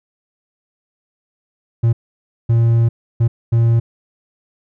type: tone bursts at uneven times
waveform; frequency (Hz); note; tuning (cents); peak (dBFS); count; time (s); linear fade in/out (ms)
triangle; 115.9; A#2; -10; -8; 4; 1.83-1.93 / 2.49-2.89 / 3.2-3.28 / 3.52-3.8; 10
effects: none